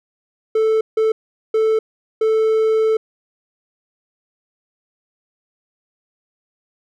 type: tone bursts at uneven times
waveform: triangle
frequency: 440 Hz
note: A4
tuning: in tune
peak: -11 dBFS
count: 4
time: 0.55-0.81 / 0.97-1.12 / 1.54-1.79 / 2.21-2.97 s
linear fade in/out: 5 ms
effects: none